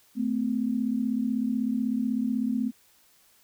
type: tone pair together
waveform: sine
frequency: 220 / 256.1 Hz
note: A3 / C4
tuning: 0 / -37 cents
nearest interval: minor third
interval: 263 cents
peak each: -27 dBFS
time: 0.15-2.72 s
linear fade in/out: 50 ms
effects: white hiss -61 dBFS RMS until 3.43 s